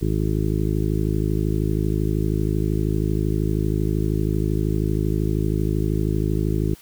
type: harmonic tone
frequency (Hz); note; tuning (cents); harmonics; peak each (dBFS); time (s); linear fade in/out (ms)
52.8; G#1; +29; 1 / 2 / 3 / 4 / 5 / 6 / 7 / 8; -24 / -25 / -25 / -31 / -33 / -28 / -29 / -34; 0.01-6.75; 10
effects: white hiss -49 dBFS RMS until 6.81 s